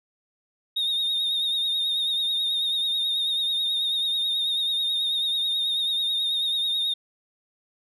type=tone with vibrato; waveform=sine; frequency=3700 Hz; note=A#7; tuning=14 cents flat; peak=-20 dBFS; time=0.76-6.94 s; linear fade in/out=10 ms; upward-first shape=triangle; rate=9.2 Hz; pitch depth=51 cents each way; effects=tanh soft clip ceiling -21 dBFS